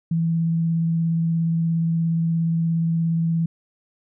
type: tone with vibrato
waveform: sine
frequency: 165.2 Hz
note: E3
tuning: 4 cents sharp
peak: -18 dBFS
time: 0.11-3.46 s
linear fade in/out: 5 ms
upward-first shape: square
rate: 17 Hz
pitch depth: 9 cents each way
effects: none